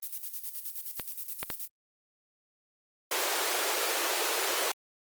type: noise with tremolo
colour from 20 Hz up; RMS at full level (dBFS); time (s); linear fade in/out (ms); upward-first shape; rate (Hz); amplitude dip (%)
violet; -36; 0.02-1.68; 10; square; 9.5; 65
type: clicks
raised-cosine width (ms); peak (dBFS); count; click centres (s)
0.3; -16; 3; 0.997 / 1.43 / 1.502
type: high-pass noise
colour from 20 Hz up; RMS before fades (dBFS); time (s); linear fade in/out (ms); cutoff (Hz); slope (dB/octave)
pink; -30; 3.11-4.72; 5; 360; 48
effects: Opus 24 kbps